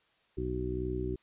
harmonic tone, 62.3 Hz, B1, 16 cents sharp, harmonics 1 / 2 / 3 / 4 / 5 / 6, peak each -37 / -39 / -44 / -45 / -39 / -35 dBFS, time 0.37-1.16 s, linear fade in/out 10 ms, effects white hiss -69 dBFS RMS until 1.22 s + resampled to 8000 Hz

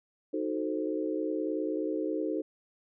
sine chord, D# diminished seventh, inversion none, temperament equal, 311.1 / 370 / 440 / 523.3 Hz, D#4 / F#4 / A4 / C5, 0 / 0 / 0 / 0 cents, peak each -32 / -36 / -35 / -37 dBFS, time 0.33-2.42 s, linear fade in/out 10 ms, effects none

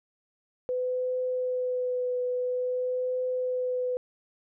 sine tone with vibrato, 502 Hz, B4, 28 cents sharp, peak -26 dBFS, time 0.69-3.97 s, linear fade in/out 0 ms, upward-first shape triangle, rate 0.49 Hz, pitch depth 18 cents each way, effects none

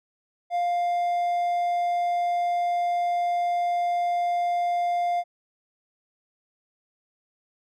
triangle tone, 701 Hz, F5, 6 cents sharp, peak -20 dBFS, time 0.5-5.24 s, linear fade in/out 50 ms, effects none

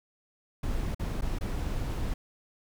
brown noise with dropouts, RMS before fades -31 dBFS, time 0.63-2.14 s, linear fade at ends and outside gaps 5 ms, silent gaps 0.947-0.994 / 1.211-1.22 / 1.387-1.409 s, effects none

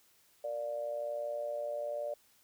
sine tone with amplitude modulation, 587.3 Hz, D5, in tune, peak -31 dBFS, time 0.44-2.14 s, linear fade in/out 5 ms, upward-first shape sine, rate 121 Hz, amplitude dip 70%, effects white hiss -67 dBFS RMS until 2.43 s

